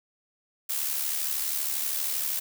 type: noise with amplitude modulation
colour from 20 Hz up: blue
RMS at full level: -27 dBFS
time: 0.69-2.4 s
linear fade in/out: 10 ms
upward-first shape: sine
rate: 72.6 Hz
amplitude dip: 50%
effects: none